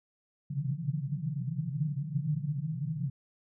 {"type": "band-pass noise", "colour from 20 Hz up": "pink", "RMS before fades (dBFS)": -33, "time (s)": [0.5, 3.1], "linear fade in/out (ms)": 10, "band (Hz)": [130, 170], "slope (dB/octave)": 96, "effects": []}